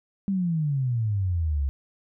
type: exponential sweep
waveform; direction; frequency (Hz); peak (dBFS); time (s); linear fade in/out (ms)
sine; down; 200.8 to 66.6; -22; 0.28-1.69; 0
effects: none